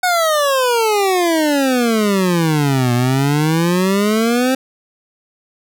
25% pulse exponential two-way sweep, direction down then up, 740 to 120 to 265.1 Hz, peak -9 dBFS, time 0.03-4.55 s, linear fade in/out 5 ms, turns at 2.93 s, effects none

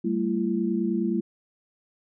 sine tone cluster, 195 / 224.6 / 338.4 Hz, G3 / A3 / E4, -9 / +36 / +45 cents, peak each -27 dBFS, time 0.04-1.21 s, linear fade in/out 10 ms, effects none

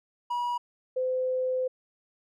triangle / sine tone pair in turn, 967 / 512.3 Hz, B5 / C5, -37 / -37 cents, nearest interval major seventh, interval 1100 cents, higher first, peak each -25 dBFS, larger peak neither, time 0.3-0.58 / 0.96-1.68 s, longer second, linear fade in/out 10 ms, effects none

